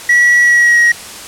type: tone with pitch glide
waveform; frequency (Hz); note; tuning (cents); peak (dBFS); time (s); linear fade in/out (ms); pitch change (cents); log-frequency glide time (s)
triangle; 1935 to 1895.2; B6 to A#6; -36 to +28; -4; 0.09-0.92; 5; -36; 0.42-0.8
effects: white hiss -29 dBFS RMS until 1.27 s + low-pass 10000 Hz 12 dB/octave